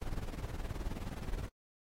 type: noise with tremolo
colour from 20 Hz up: brown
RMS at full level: -35 dBFS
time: 0.01-1.49 s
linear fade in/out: 10 ms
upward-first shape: triangle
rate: 19 Hz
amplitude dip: 85%
effects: AAC 48 kbps